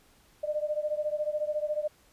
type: beating tone pair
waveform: sine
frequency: 598 / 612 Hz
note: D5 / D#5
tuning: +31 / -29 cents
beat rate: 14 Hz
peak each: -30 / -32 dBFS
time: 0.43-1.88 s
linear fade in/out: 10 ms
effects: pink hiss -62 dBFS RMS until 2.12 s + resampled to 32000 Hz